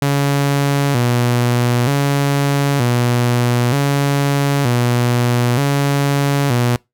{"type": "tone with vibrato", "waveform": "sawtooth", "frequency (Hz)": 130.81, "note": "C3", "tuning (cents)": 0, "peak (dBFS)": -9, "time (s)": [0.02, 6.76], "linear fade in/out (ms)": 2, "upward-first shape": "square", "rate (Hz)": 0.54, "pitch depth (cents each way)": 130, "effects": ["noise-tail reverb RT60 0.2 s tail -24 dB re dry"]}